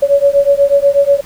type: beating tone pair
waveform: sine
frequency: 559 / 567.2 Hz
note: C#5 / C#5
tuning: +14 / +40 cents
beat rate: 8.2 Hz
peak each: -10 dBFS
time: 0.02-1.21 s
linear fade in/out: 10 ms
effects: pink hiss -38 dBFS RMS until 1.25 s